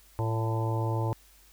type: harmonic tone with a mistuned harmonic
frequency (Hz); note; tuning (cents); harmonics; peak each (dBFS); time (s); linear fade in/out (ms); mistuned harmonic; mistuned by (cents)
112.6; A2; +40; 1 / 3 / 4 / 5 / 6 / 7 / 8 / 9; -27 / -36 / -39 / -39 / -44 / -44 / -36 / -43; 0.19-1.13; 0; 8; -33
effects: added 50 Hz sine -59 dBFS peak until 1.52 s + white hiss -59 dBFS RMS until 1.52 s